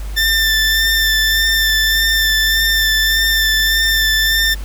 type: tone with vibrato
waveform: 20% pulse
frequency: 1780 Hz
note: A6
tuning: 20 cents sharp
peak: -7 dBFS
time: 0.16-4.55 s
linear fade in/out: 20 ms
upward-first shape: sine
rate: 1.7 Hz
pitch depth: 17 cents each way
effects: added 50 Hz sine -22 dBFS peak until 4.64 s + pink hiss -38 dBFS RMS until 4.64 s